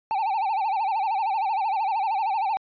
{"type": "tone with vibrato", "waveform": "triangle", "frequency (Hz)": 830.6, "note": "G#5", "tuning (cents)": 0, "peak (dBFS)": -20, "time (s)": [0.11, 2.57], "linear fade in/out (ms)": 0, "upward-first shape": "sine", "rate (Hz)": 13, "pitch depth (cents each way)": 160, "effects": ["resampled to 11025 Hz"]}